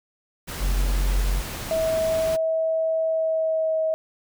pink noise, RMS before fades -33 dBFS, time 0.47-2.37 s, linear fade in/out 20 ms
triangle tone, 45.71 Hz, F#1, 20 cents flat, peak -17 dBFS, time 0.59-1.43 s, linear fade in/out 50 ms
sine tone with pitch glide, 645 to 637.2 Hz, E5 to D#5, -38 to +41 cents, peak -20 dBFS, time 1.71-3.94 s, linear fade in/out 0 ms, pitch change -21 cents, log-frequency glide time 3.06-3.8 s
effects none

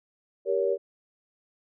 sine chord, G diminished, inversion none, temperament just, 392 / 470.4 / 564.5 Hz, G4 / Bb4 / Db5, 0 / +16 / +31 cents, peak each -27 dBFS, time 0.45-0.78 s, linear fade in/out 50 ms, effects none

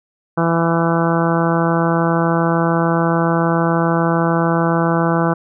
harmonic tone, 166.9 Hz, E3, 22 cents sharp, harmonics 1 / 2 / 3 / 4 / 5 / 6 / 7 / 8 / 9, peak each -17 / -20 / -22 / -23 / -24 / -25 / -25 / -26 / -27 dBFS, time 0.37-5.34 s, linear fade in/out 10 ms, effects none

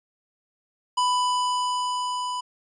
square tone with level ramp, 994 Hz, B5, 11 cents sharp, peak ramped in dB -20 to -28 dBFS, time 0.97-2.41 s, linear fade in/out 10 ms, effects resampled to 22050 Hz

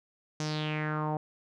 sawtooth tone with low-pass filter sweep, 153.2 Hz, D#3, 27 cents flat, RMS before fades -32 dBFS, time 0.4-1.17 s, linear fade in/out 2 ms, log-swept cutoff 6300 to 740 Hz, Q 4.3, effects none

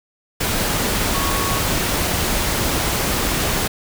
sine tone in noise, 1108.7 Hz, C#6, in tune, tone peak -25 dBFS, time 1.14-1.6 s, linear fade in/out 10 ms, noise pink, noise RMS -20 dBFS, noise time 0.4-3.68 s, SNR -8 dB, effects none

